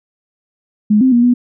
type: tone with pitch steps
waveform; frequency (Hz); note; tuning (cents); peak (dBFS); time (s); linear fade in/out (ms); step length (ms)
sine; 210.6 / 260.2 / 238.7 / 244.8; G#3 / C4 / A#3 / B3; +24 / -9 / +41 / -15; -7; 0.9-1.34; 10; 110
effects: none